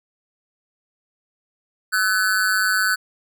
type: tone with amplitude modulation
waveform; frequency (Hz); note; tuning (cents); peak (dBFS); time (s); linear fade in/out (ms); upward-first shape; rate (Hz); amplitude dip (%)
square; 1504; F#6; +28; -14; 1.92-2.96; 20; sine; 196; 85
effects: none